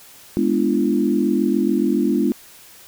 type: chord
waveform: sine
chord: G# diminished seventh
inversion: none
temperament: equal with one note detuned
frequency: 207.7 / 246.9 / 293.7 / 341.3 Hz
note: G#3 / B3 / D4 / F4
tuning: 0 / 0 / 0 / -40 cents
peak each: -21 dBFS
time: 0.37-2.32 s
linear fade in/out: 0 ms
effects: white hiss -45 dBFS RMS until 2.87 s